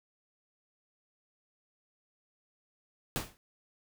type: noise with exponential decay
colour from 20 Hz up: pink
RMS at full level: -30 dBFS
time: 3.16-3.37 s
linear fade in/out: 0 ms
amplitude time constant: 45 ms
effects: none